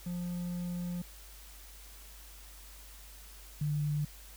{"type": "tone pair in turn", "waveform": ["triangle", "sine"], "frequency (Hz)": [176.1, 148.37], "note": ["F3", "D3"], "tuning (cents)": [15, 18], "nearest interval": "minor third", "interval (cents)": 297, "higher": "first", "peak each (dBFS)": [-32, -29], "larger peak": "second", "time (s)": [[0.06, 1.02], [3.61, 4.05]], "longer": "first", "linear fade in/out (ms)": 5, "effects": ["added 50 Hz sine -51 dBFS peak until 4.36 s", "white hiss -54 dBFS RMS until 4.36 s"]}